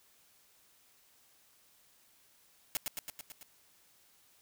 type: noise with echo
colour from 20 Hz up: white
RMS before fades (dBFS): -33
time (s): 2.75-2.77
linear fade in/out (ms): 0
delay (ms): 110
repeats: 6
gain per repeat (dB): -3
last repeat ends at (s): 3.43
effects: white hiss -66 dBFS RMS until 4.41 s